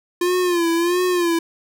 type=tone with vibrato; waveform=square; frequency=348.2 Hz; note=F4; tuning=5 cents flat; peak=-17 dBFS; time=0.21-1.39 s; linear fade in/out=5 ms; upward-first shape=sine; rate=1.5 Hz; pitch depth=79 cents each way; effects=none